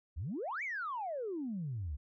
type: exponential two-way sweep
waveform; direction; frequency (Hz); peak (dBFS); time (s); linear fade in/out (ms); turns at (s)
sine; up then down; 65.1 to 2350 to 65.1; -35; 0.16-1.97; 20; 0.63
effects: tanh soft clip ceiling -31 dBFS